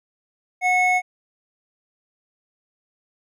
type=tone pair together; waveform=triangle; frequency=731.8 / 2193 Hz; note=F#5 / C#7; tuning=-19 / -19 cents; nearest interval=octave + perfect fifth; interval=1900 cents; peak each=-17 dBFS; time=0.61-1.02 s; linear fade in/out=50 ms; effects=none